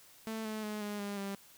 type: tone with pitch steps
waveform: sawtooth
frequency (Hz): 221.5 / 216.6 / 211.7 / 207 / 202.4 / 197.9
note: A3 / A3 / G#3 / G#3 / G#3 / G3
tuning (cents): +12 / -27 / +33 / -5 / -44 / +17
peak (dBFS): -33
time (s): 0.27-1.35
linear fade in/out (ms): 0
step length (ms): 180
effects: white hiss -59 dBFS RMS until 1.57 s